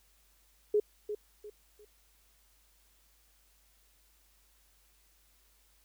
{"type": "tone with echo", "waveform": "sine", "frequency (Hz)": 418.9, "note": "G#4", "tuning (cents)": 15, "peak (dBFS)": -23, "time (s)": [0.74, 0.8], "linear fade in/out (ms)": 5, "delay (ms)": 350, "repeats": 3, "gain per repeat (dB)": -10, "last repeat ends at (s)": 1.85, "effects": ["added 50 Hz sine -68 dBFS peak until 5.84 s", "white hiss -68 dBFS RMS until 5.84 s"]}